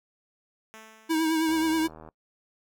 5% pulse tone with exponential decay, 220 Hz, A3, in tune, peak -32 dBFS, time 0.74-1.85 s, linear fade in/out 0 ms, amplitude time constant 240 ms
square tone with vibrato, 320 Hz, D#4, 49 cents sharp, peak -23 dBFS, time 1.09-1.88 s, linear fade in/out 20 ms, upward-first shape triangle, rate 9.4 Hz, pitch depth 45 cents each way
click train, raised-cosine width 1 ms, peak -31 dBFS, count 48, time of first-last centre 1.49-2.088 s, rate 78.6 Hz
effects noise-tail reverb RT60 0.1 s tail -22 dB re dry

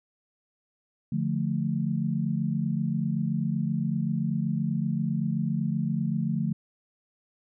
sine chord, D minor, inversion none, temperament equal, 146.83 / 174.61 / 220 Hz, D3 / F3 / A3, 0 / 0 / 0 cents, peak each -29 dBFS, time 1.12-6.53 s, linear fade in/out 5 ms, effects none

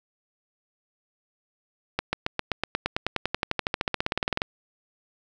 accelerating click train, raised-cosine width 0.3 ms, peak -8 dBFS, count 30, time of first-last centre 1.99-4.419 s, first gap 140 ms, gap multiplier 0.96, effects none

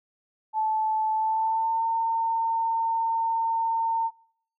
sine tone with pitch glide, 872 to 908.5 Hz, A5 to A#5, -16 to -45 cents, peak -22 dBFS, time 0.53-4.11 s, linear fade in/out 50 ms, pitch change +71 cents, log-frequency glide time 1.13-1.86 s, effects noise-tail reverb RT60 0.7 s tail -26 dB re dry

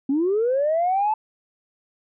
sine linear sweep, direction up, 261.6 to 880 Hz, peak -17 dBFS, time 0.09-1.14 s, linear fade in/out 5 ms, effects tanh soft clip ceiling -14 dBFS

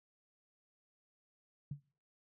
sine tone with exponential decay, 143.1 Hz, D3, 45 cents flat, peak -35 dBFS, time 1.71-1.84 s, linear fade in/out 5 ms, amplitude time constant 27 ms, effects noise-tail reverb RT60 0.5 s tail -25 dB re dry

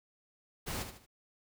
pink noise with echo, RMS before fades -38 dBFS, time 0.66-0.84 s, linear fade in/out 20 ms, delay 75 ms, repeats 3, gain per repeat -8 dB, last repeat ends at 1.065 s, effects none

